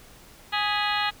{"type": "harmonic tone with a mistuned harmonic", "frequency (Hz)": 415.3, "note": "G#4", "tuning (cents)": 0, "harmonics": [2, 3, 4, 5, 6, 7, 8, 9, 10], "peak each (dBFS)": [-28, -30, -31, -32, -33, -33, -34, -35, -35], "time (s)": [0.52, 1.11], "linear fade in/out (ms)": 20, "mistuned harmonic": 5, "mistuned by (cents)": -87, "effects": ["pink hiss -50 dBFS RMS until 1.2 s"]}